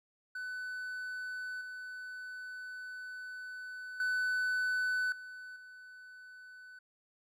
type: tone with level steps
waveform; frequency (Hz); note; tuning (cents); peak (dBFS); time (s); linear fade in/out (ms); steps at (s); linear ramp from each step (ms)
triangle; 1500; F#6; +23; -36 / -40 / -28 / -43 / -48; 0.35-6.79; 5; 1.61 / 4 / 5.12 / 5.56; 2
effects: none